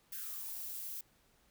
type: noise with high-pass filter sweep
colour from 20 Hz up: violet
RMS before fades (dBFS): -43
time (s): 0.12-1.01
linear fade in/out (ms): 5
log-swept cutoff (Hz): 1700 to 340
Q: 6.4
effects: pink hiss -70 dBFS RMS until 1.5 s